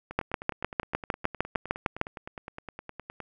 two click trains, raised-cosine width 0.5 ms, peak -23 / -9 dBFS, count 31 / 13, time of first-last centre 0.11-3.203 / 0.19-2.014 s, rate 9.7 / 6.58 Hz, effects none

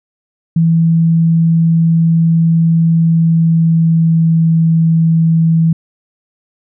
sine tone with pitch glide, 164.81 to 163.39 Hz, E3 to E3, 0 to -15 cents, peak -7 dBFS, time 0.56-5.73 s, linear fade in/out 5 ms, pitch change -15 cents, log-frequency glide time 2.92-4.46 s, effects none

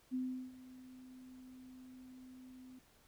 sine tone with ADSR envelope, 256 Hz, C4, 38 cents flat, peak -34 dBFS, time 0.11-2.79 s, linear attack 33 ms, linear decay 370 ms, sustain -18 dB, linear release 5 ms, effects pink hiss -68 dBFS RMS until 3.07 s

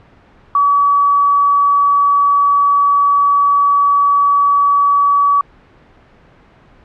sine tone, 1140 Hz, C#6, 48 cents sharp, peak -8 dBFS, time 0.55-5.41 s, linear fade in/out 2 ms, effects pink hiss -46 dBFS RMS until 6.84 s + low-pass 2000 Hz 12 dB/octave

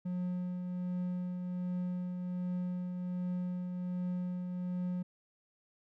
triangle tone with tremolo, 180 Hz, F#3, 47 cents flat, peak -30 dBFS, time 0.05-5.03 s, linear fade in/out 10 ms, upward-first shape triangle, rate 1.3 Hz, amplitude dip 40%, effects none

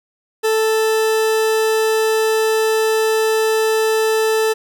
40% pulse tone, 440 Hz, A4, in tune, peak -13 dBFS, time 0.43-4.54 s, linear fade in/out 20 ms, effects none

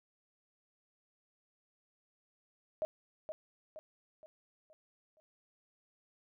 sine tone with echo, 624 Hz, D#5, 5 cents sharp, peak -31 dBFS, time 2.82-2.85 s, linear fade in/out 0 ms, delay 470 ms, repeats 5, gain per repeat -7 dB, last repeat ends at 5.2 s, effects none

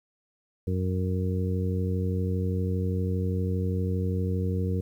harmonic tone, 92.5 Hz, F#2, in tune, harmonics 1 / 2 / 3 / 4 / 5, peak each -26 / -31 / -37 / -38 / -35 dBFS, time 0.67-4.81 s, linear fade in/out 5 ms, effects 10-bit

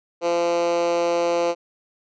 10% pulse tone with high-pass filter, 171.4 Hz, F3, 32 cents flat, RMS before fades -21 dBFS, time 0.21-1.55 s, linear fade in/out 50 ms, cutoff 440 Hz, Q 6.4, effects resampled to 16000 Hz

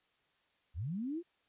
sine linear sweep, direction up, 61.74 to 359.9 Hz, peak -35 dBFS, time 0.74-1.23 s, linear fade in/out 50 ms, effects white hiss -74 dBFS RMS until 1.48 s + resampled to 8000 Hz

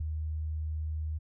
sine tone with ADSR envelope, 77.78 Hz, D#2, in tune, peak -28 dBFS, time 0-1.19 s, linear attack 9 ms, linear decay 6 ms, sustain -3 dB, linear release 19 ms, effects none

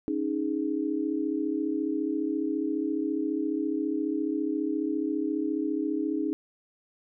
sine chord, C# suspended second, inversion none, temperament just, 277.2 / 311.8 / 415.8 Hz, C#4 / D#4 / G#4, 0 / +4 / +2 cents, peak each -31 / -28 / -34 dBFS, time 0.08-6.33 s, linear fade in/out 0 ms, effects none

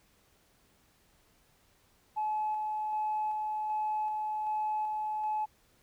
sine tone with tremolo, 856 Hz, A5, 48 cents flat, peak -28 dBFS, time 2.16-5.46 s, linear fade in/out 20 ms, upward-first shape square, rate 1.3 Hz, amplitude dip 25%, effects tanh soft clip ceiling -25 dBFS + pink hiss -67 dBFS RMS until 5.82 s

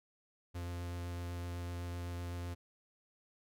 45% pulse tone with vibrato, 87.31 Hz, F2, in tune, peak -39 dBFS, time 0.54-2.55 s, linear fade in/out 20 ms, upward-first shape sine, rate 7.9 Hz, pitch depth 10 cents each way, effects none

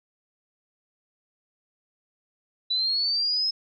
sine linear sweep, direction up, 3942 to 5190 Hz, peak -22 dBFS, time 2.7-3.51 s, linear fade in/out 10 ms, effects none

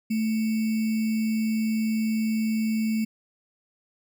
sine tone with sample-and-hold, 220 Hz, A3, in tune, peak -22 dBFS, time 0.1-3.05 s, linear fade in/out 10 ms, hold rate 2450 Hz, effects none

